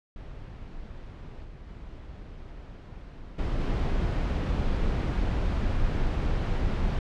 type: noise with level steps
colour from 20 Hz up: brown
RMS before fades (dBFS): -41 / -44 / -42 / -28 / -26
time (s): 0.16-6.99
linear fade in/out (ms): 2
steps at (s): 1.44 / 1.68 / 3.38 / 3.6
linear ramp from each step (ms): 10
effects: low-pass 4000 Hz 12 dB/octave